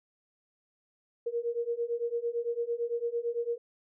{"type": "beating tone pair", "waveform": "sine", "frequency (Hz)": [466.2, 475.1], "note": ["A#4", "A#4"], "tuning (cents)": [0, 33], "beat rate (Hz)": 8.9, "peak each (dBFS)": [-33, -32], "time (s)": [1.26, 3.58], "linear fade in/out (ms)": 10, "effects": []}